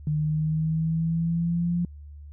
sine linear sweep, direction up, 150.7 to 174.61 Hz, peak -22 dBFS, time 0.07-1.85 s, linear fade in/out 2 ms, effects added 73 Hz sine -40 dBFS peak until 2.32 s

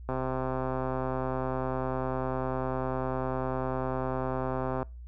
click train, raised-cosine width 1 ms, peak -18 dBFS, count 617, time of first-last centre 0.09-4.828 s, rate 130 Hz, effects noise-tail reverb RT60 0.3 s tail -25 dB re dry + added 60 Hz sine -41 dBFS peak until 5.07 s

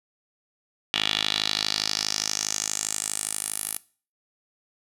10% pulse tone with band-pass filter sweep, 52.4 Hz, G#1, 16 cents sharp, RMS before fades -28 dBFS, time 0.94-3.78 s, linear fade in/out 0 ms, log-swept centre 3200 to 11000 Hz, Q 3.7, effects noise-tail reverb RT60 0.4 s tail -20 dB re dry

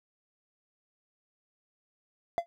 triangle tone with exponential decay, 684 Hz, F5, 36 cents flat, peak -19 dBFS, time 2.38-2.46 s, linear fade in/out 0 ms, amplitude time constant 16 ms, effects none

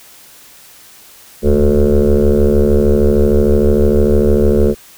sine tone with frequency modulation, 216.4 Hz, A3, 29 cents flat, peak -6 dBFS, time 1.42-4.75 s, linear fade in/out 50 ms, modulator 73.2 Hz, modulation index 3.9, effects tanh soft clip ceiling -4 dBFS + white hiss -41 dBFS RMS until 4.97 s

